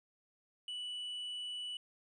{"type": "tone", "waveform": "triangle", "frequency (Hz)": 2960, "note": "F#7", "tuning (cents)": 0, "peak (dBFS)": -38, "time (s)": [0.68, 1.77], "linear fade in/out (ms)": 2, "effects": ["resampled to 24000 Hz"]}